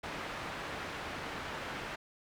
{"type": "low-pass noise", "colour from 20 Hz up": "white", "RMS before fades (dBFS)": -41, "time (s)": [0.03, 1.96], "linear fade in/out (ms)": 10, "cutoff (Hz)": 1900, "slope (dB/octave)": 12, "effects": []}